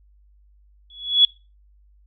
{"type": "tone with exponential growth", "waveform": "sine", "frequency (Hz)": 3382, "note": "G#7", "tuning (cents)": 31, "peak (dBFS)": -7, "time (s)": [0.9, 1.25], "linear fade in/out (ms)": 2, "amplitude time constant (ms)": 76, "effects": ["noise-tail reverb RT60 0.3 s tail -23 dB re dry", "added 50 Hz sine -52 dBFS peak until 2.06 s"]}